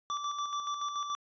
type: tone with tremolo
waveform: square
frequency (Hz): 1165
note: D6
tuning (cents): -14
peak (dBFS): -32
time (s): 0.1-1.15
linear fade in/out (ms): 0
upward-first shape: square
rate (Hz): 7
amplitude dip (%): 45
effects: resampled to 16000 Hz